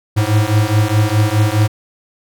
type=beating tone pair; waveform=square; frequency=104.2 / 109 Hz; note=G#2 / A2; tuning=+6 / -16 cents; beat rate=4.8 Hz; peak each=-15 dBFS; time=0.16-1.68 s; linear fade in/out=20 ms; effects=none